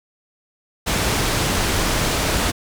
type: low-pass noise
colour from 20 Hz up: pink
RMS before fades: -20 dBFS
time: 0.86-2.52 s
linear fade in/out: 20 ms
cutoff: 10000 Hz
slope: 12 dB/octave
effects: none